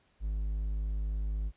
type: tone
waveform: triangle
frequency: 51.91 Hz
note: G#1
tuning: in tune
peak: -28 dBFS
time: 0.2-1.52 s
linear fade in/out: 50 ms
effects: pink hiss -69 dBFS RMS until 1.56 s + resampled to 8000 Hz